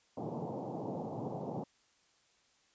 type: band-pass noise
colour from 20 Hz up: pink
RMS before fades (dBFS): -40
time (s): 0.17-1.64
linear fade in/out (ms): 5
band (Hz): 120 to 900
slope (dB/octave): 48
effects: white hiss -70 dBFS RMS until 2.74 s + resampled to 16000 Hz